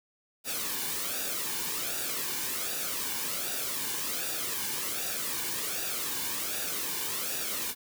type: noise with flanger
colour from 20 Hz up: white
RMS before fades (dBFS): -33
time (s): 0.44-7.75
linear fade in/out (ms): 50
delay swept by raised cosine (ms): 0.94 to 1.56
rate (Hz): 1.3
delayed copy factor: -0.6
effects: none